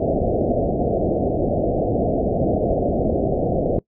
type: low-pass noise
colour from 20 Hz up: white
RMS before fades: -20 dBFS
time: 0-3.79 s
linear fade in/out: 2 ms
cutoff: 710 Hz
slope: 96 dB/octave
effects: noise-tail reverb RT60 0.1 s tail -23 dB re dry